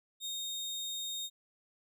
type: tone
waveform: 30% pulse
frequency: 3700 Hz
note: A#7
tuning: 14 cents flat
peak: -34 dBFS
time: 0.2-1.3 s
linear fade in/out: 50 ms
effects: none